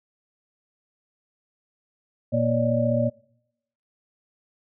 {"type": "tone cluster", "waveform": "sine", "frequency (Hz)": [118.9, 236, 566, 601], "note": ["A#2", "A#3", "C#5", "D5"], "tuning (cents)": [35, 22, 36, 40], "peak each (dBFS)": -25, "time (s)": [2.32, 3.1], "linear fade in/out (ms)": 20, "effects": ["noise-tail reverb RT60 0.8 s tail -25 dB re dry"]}